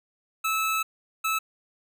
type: tone pair in turn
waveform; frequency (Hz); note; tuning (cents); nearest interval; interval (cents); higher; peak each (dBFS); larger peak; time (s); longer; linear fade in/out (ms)
25% pulse; 1305 / 1305; E6 / E6; -18 / -18; unison; 0; neither; -20 / -20; neither; 0.44-0.83 / 1.24-1.39; first; 10
effects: none